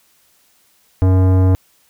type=tone with tanh clipping; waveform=sine; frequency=93.3 Hz; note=F#2; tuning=15 cents sharp; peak=-11 dBFS; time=1.02-1.55 s; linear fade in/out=0 ms; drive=17 dB; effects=white hiss -56 dBFS RMS until 1.89 s